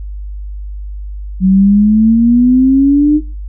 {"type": "exponential sweep", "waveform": "sine", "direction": "up", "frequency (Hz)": [185, 305.8], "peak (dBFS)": -5, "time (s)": [1.4, 3.21], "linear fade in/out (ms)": 50, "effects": ["noise-tail reverb RT60 0.3 s tail -21 dB re dry", "added 50 Hz sine -21 dBFS peak until 3.48 s"]}